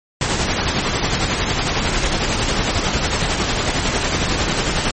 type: noise with tremolo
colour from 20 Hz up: pink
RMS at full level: -17 dBFS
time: 0.21-4.91 s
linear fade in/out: 2 ms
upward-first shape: sine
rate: 11 Hz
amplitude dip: 40%
effects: MP3 32 kbps